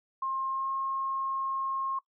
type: tone with pitch glide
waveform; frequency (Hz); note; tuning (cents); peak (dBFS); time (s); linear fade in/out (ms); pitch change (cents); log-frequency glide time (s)
sine; 1065 to 1074.9; C6 to C6; +30 to +46; -29; 0.22-1.99; 5; +16; 0.49-0.7
effects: noise-tail reverb RT60 0.1 s tail -20 dB re dry